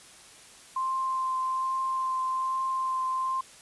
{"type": "tone with vibrato", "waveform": "sine", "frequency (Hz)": 1046.5, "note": "C6", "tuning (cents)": 0, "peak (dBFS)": -26, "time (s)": [0.76, 3.41], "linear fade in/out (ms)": 5, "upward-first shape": "triangle", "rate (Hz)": 1.2, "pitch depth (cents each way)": 12, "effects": ["white hiss -51 dBFS RMS until 3.61 s", "resampled to 24000 Hz"]}